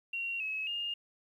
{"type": "tone with pitch steps", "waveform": "sine", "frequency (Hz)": [2749, 2573, 2827], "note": ["F7", "E7", "F7"], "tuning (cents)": [-28, -43, 20], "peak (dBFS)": -33, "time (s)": [0.13, 0.94], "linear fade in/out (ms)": 5, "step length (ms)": 270, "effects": ["11-bit"]}